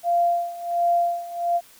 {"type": "tone with tremolo", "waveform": "sine", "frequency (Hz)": 692, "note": "F5", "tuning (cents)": -16, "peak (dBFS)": -16, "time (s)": [0.03, 1.61], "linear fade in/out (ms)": 50, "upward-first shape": "sine", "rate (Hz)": 1.4, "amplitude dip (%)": 85, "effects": ["white hiss -51 dBFS RMS until 1.79 s"]}